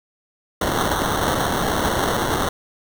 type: noise with sample-and-hold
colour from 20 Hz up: white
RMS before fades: -21 dBFS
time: 0.61-2.49 s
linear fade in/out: 5 ms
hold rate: 2450 Hz
effects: none